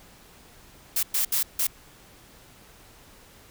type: noise bursts at uneven times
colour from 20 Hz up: blue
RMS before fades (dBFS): -24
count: 4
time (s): 0.96-1.03 / 1.14-1.25 / 1.32-1.43 / 1.59-1.67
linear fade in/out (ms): 5
effects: pink hiss -52 dBFS RMS until 3.5 s